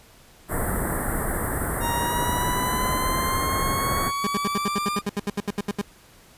pink band-stop noise, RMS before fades -26 dBFS, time 0.48-4.12 s, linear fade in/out 50 ms, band 2000 to 8000 Hz, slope 96 dB/octave
40% pulse exponential sweep, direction up, 932.3 to 1205 Hz, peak -24 dBFS, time 1.8-5.02 s, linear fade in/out 50 ms
30% pulse tone bursts, 203 Hz, G#3, 39 cents flat, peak -20 dBFS, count 16, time 4.24-5.815 s, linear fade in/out 2 ms, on 30 ms, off 73 ms
effects pink hiss -52 dBFS RMS until 6.37 s + resampled to 32000 Hz

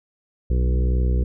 harmonic tone with a mistuned harmonic, 62 Hz, B1, 7 cents sharp, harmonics 1 / 2 / 3 / 4 / 5 / 6 / 7 / 8, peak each -17 / -27 / -31 / -39 / -37 / -35 / -37 / -38 dBFS, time 0.5-1.24 s, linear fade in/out 5 ms, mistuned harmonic 3, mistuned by +17 cents, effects none

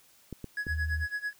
clicks, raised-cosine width 3 ms, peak -25 dBFS, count 3, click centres 0.327 / 0.443 / 0.668 s
triangle tone with tremolo, 1677 Hz, G#6, 16 cents sharp, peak -27 dBFS, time 0.57-1.33 s, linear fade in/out 2 ms, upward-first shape sine, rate 9 Hz, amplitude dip 90%
sine tone, 77.7 Hz, D#2, 2 cents flat, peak -29 dBFS, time 0.67-1.07 s, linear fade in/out 50 ms
effects white hiss -61 dBFS RMS until 1.39 s

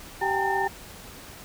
sine tone cluster, 387.3 / 775 / 812 / 913 / 1800 Hz, G4 / G5 / G#5 / A#5 / A6, -21 / -20 / -39 / -36 / +39 cents, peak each -29 dBFS, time 0.21-0.68 s, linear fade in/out 10 ms, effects pink hiss -44 dBFS RMS until 1.44 s

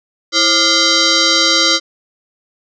sine tone with frequency modulation, 329.6 Hz, E4, in tune, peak -9 dBFS, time 0.32-1.8 s, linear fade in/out 50 ms, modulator 866 Hz, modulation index 6.3, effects none

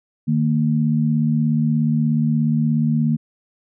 sine tone pair together, 152.98 / 229.8 Hz, D#3 / A#3, -29 / -25 cents, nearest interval perfect fifth, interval 704 cents, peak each -18 dBFS, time 0.27-3.17 s, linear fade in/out 20 ms, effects none

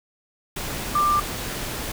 sine tone in noise, 1186 Hz, D6, 17 cents sharp, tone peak -17 dBFS, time 0.95-1.2 s, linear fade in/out 5 ms, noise pink, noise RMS -30 dBFS, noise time 0.56-1.92 s, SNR +10 dB, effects none

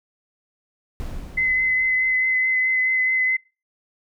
brown noise with exponential decay, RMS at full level -29 dBFS, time 1-2.84 s, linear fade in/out 0 ms, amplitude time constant 400 ms
sine tone with vibrato, 2038 Hz, C7, 46 cents flat, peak -17 dBFS, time 1.37-3.37 s, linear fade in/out 10 ms, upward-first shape triangle, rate 4.7 Hz, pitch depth 17 cents each way
effects noise-tail reverb RT60 0.3 s tail -24 dB re dry

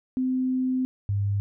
sine tone pair in turn, 257.2 / 100.61 Hz, C4 / G2, -30 / +46 cents, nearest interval octave + major third, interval 1624 cents, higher first, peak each -22 dBFS, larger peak neither, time 0.17-0.85 / 1.09-1.4 s, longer first, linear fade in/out 0 ms, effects none

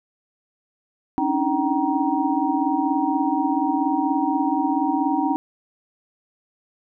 sine tone cluster, 273.5 / 290.2 / 314.4 / 769 / 942 Hz, C#4 / D4 / D#4 / G5 / A#5, -23 / -21 / +18 / -33 / +18 cents, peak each -25 dBFS, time 1.18-5.36 s, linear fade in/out 0 ms, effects none

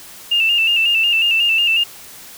sine tone with vibrato, 2740 Hz, F7, 34 cents flat, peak -12 dBFS, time 0.31-1.84 s, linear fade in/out 10 ms, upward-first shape square, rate 5.5 Hz, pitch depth 51 cents each way, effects white hiss -38 dBFS RMS until 2.37 s

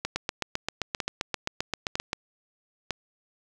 two click trains, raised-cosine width 0.2 ms, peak -10 / -11 dBFS, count 16 / 4, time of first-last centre 0.16-2.131 / 0.05-2.907 s, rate 7.61 / 1.05 Hz, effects none

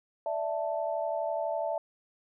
sine chord, D suspended second, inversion none, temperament equal, 587.3 / 659.3 / 880 Hz, D5 / E5 / A5, 0 / 0 / 0 cents, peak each -34 / -31 / -36 dBFS, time 0.26-1.78 s, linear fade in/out 2 ms, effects none

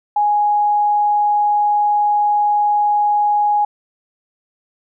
sine tone, 830.6 Hz, G#5, in tune, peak -12 dBFS, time 0.16-3.65 s, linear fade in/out 5 ms, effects none

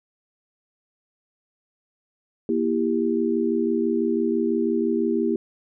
sine chord, E diminished, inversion second, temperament just, 237.3 / 329.6 / 395.6 Hz, Bb3 / E4 / G4, +31 / 0 / +16 cents, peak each -24 dBFS, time 2.49-5.36 s, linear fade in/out 2 ms, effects none

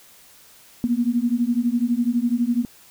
sine beating tone pair, 233.5 / 245.5 Hz, A#3 / B3, +3 / -10 cents, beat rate 12 Hz, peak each -21 dBFS, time 0.84-2.65 s, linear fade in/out 0 ms, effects white hiss -50 dBFS RMS until 2.9 s

